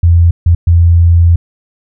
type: tone bursts at uneven times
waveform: sine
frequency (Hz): 85.1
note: F2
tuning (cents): -44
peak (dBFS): -3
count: 3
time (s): 0.03-0.31 / 0.46-0.55 / 0.67-1.36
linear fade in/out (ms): 5
effects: none